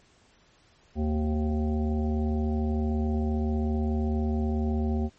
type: harmonic tone with a mistuned harmonic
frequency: 76.3 Hz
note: D#2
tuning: 33 cents flat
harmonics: 1 / 3 / 5 / 7 / 9 / 10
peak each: -26 / -28 / -35 / -43 / -43 / -42 dBFS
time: 0.95-5.1 s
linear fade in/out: 50 ms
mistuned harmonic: 10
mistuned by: +24 cents
effects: pink hiss -61 dBFS RMS until 5.18 s + MP3 32 kbps